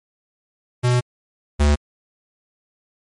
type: tone pair in turn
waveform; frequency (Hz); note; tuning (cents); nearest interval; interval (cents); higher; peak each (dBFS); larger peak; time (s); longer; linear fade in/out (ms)
square; 123.4 / 73.27; B2 / D2; -1 / -3; major sixth; 902; first; -15 / -13; second; 0.83-1.01 / 1.59-1.76; first; 20
effects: MP3 48 kbps